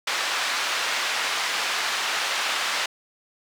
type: band-pass noise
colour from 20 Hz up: pink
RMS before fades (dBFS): -26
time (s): 0.07-2.86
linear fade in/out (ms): 5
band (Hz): 1100 to 5100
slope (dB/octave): 12
effects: none